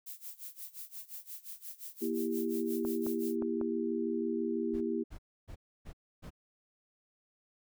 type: noise with tremolo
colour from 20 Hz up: violet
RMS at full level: -43 dBFS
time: 0.06-3.36 s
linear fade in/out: 10 ms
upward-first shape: sine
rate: 5.7 Hz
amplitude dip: 90%
type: chord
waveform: sine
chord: E diminished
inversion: second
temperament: just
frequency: 237.3 / 329.6 / 395.6 Hz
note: Bb3 / E4 / G4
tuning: +31 / 0 / +16 cents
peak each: -35 dBFS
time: 2.01-5.04 s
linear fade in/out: 20 ms
type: clicks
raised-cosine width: 1 ms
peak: -28 dBFS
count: 4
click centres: 2.85 / 3.066 / 3.423 / 3.613 s
type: noise bursts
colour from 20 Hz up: brown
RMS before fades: -45 dBFS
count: 5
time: 4.73-6.305 s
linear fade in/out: 20 ms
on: 83 ms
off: 290 ms
effects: none